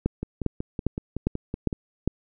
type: two click trains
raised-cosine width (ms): 3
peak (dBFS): -9 / -16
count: 6 / 9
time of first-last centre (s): 0.06-2.076 / 0.23-1.728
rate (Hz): 2.48 / 5.34
effects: none